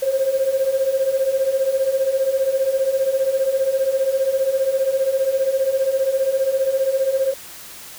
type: beating tone pair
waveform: sine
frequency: 523.3 / 538.3 Hz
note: C5 / C5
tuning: 0 / +49 cents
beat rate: 15 Hz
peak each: -21 / -17 dBFS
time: 0.02-7.34 s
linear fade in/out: 10 ms
effects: tanh soft clip ceiling -10 dBFS + white hiss -38 dBFS RMS until 7.98 s